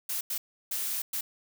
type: noise bursts at uneven times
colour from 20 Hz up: blue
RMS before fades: -32 dBFS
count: 4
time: 0.09-0.21 / 0.3-0.38 / 0.71-1.02 / 1.13-1.21 s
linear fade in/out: 5 ms
effects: none